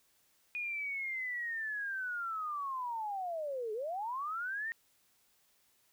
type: linear two-way sweep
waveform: sine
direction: down then up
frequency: 2467 to 415.3 to 1866 Hz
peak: -35 dBFS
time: 0.55-4.72 s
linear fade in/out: 0 ms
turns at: 3.73 s
effects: white hiss -71 dBFS RMS until 5.92 s